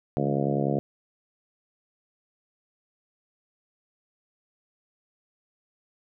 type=harmonic tone with a mistuned harmonic; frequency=70.1 Hz; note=C#2; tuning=20 cents sharp; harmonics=2 / 3 / 4 / 5 / 6 / 7 / 8 / 9 / 10; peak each=-28 / -30 / -31 / -32 / -33 / -33 / -34 / -35 / -35 dBFS; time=0.17-0.79 s; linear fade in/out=0 ms; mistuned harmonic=2; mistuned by=+49 cents; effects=none